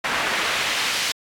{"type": "noise with band-pass filter sweep", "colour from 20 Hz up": "pink", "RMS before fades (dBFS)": -24, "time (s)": [0.04, 1.12], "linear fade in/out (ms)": 5, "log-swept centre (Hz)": [1500, 3800], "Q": 0.95, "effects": ["AAC 64 kbps"]}